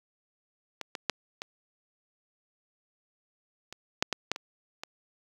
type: clicks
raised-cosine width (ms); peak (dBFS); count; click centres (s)
0.2; -18 / -17 / -8 / -19 / -24 / -6 / -11 / -9 / -20 / -20; 10; 0.813 / 0.952 / 1.097 / 1.419 / 3.726 / 4.025 / 4.127 / 4.316 / 4.361 / 4.835
effects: high-pass 150 Hz 12 dB/octave + 7-bit